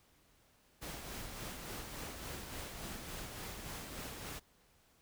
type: noise with tremolo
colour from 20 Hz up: pink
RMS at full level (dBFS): -44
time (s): 0.81-4.4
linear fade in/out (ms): 20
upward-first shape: sine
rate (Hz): 3.5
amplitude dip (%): 35
effects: pink hiss -69 dBFS RMS until 5.01 s